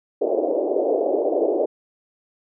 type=band-pass noise; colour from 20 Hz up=pink; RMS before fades=-21 dBFS; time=0.21-1.66 s; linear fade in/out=10 ms; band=330 to 660 Hz; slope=48 dB/octave; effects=none